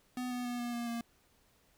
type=tone with pitch steps; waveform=square; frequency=250 / 246.7 / 243.4 / 240.2 / 237.1 / 233.9 Hz; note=B3 / B3 / B3 / B3 / A#3 / A#3; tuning=+21 / -2 / -25 / -48 / +30 / +6 cents; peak=-36 dBFS; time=0.17-1.01 s; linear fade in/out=2 ms; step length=140 ms; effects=pink hiss -69 dBFS RMS until 1.77 s